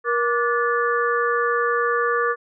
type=tone cluster; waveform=sine; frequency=474.3 / 1169 / 1451 / 1737 Hz; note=A#4 / D6 / F#6 / A6; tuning=+30 / -8 / -34 / -23 cents; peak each=-22 / -22 / -28 / -25 dBFS; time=0.04-2.36 s; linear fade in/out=50 ms; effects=none